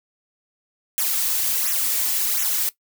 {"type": "noise with flanger", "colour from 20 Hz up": "blue", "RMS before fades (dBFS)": -22, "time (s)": [0.98, 2.69], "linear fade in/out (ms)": 0, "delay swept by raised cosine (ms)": [0.21, 4.41], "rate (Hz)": 1.4, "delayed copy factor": -1, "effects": ["noise-tail reverb RT60 0.1 s tail -18 dB re dry"]}